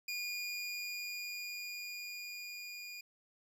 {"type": "tone with level ramp", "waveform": "25% pulse", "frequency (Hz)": 2432, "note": "D#7", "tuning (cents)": -40, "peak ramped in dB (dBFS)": [-33, -41], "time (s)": [0.08, 3.01], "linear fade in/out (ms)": 5, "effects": []}